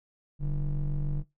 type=ring-modulated tone; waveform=triangle; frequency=84 Hz; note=E2; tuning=33 cents sharp; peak=-21 dBFS; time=0.39-1.24 s; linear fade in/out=50 ms; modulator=60.4 Hz; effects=noise-tail reverb RT60 0.2 s tail -20 dB re dry